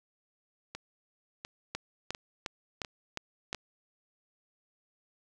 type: two click trains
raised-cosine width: 0.2 ms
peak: -17 / -22 dBFS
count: 6 / 5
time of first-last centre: 1.75-3.529 / 0.75-3.547 s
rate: 2.81 / 1.43 Hz
effects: none